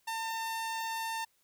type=tone; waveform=sawtooth; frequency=902 Hz; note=A5; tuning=43 cents sharp; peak=-30 dBFS; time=0.07-1.25 s; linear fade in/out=10 ms; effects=white hiss -72 dBFS RMS until 1.43 s